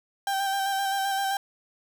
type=tone with vibrato; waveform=35% pulse; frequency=784 Hz; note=G5; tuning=in tune; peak=-23 dBFS; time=0.27-1.37 s; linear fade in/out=2 ms; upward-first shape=square; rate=7.7 Hz; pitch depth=20 cents each way; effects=none